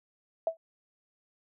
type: tone with exponential decay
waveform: sine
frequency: 654 Hz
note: E5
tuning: 14 cents flat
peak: -21 dBFS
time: 0.47-0.57 s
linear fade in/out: 2 ms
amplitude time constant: 20 ms
effects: none